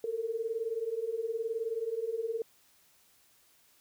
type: beating tone pair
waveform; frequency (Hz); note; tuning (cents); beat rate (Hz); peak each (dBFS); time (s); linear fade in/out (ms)
sine; 440 / 459; A4 / A#4; 0 / -27; 19; -36 / -33; 0.04-2.42; 2
effects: white hiss -65 dBFS RMS until 3.8 s